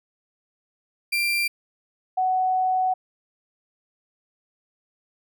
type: tone pair in turn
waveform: 35% pulse / sine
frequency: 2371 / 745.3 Hz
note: D7 / F#5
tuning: +16 / +12 cents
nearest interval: octave + minor sixth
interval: 2004 cents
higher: first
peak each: -19 dBFS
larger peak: neither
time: 1.12-1.48 / 2.17-2.94 s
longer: second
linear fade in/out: 10 ms
effects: none